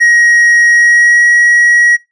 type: tone with pitch glide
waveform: triangle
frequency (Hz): 1891 to 1908.6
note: A#6 to A#6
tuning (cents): +24 to +40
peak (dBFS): -3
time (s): 0-1.97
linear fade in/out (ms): 20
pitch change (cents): +16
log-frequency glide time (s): 0.68-1.23
effects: noise-tail reverb RT60 0.2 s tail -22 dB re dry + resampled to 22050 Hz